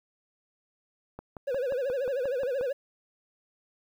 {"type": "click train", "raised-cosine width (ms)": 1, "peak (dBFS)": -26, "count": 9, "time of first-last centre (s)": [1.19, 2.611], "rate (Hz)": 5.63}
{"type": "tone with vibrato", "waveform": "triangle", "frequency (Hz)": 523.3, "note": "C5", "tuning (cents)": 0, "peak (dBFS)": -25, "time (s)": [1.47, 2.73], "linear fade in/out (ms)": 10, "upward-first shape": "sine", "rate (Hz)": 13, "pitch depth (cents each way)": 140}
{"effects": ["10-bit"]}